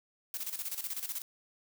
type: noise with tremolo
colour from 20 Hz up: blue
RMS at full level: -36 dBFS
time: 0.34-1.22 s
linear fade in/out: 2 ms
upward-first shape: square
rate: 16 Hz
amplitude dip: 70%
effects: none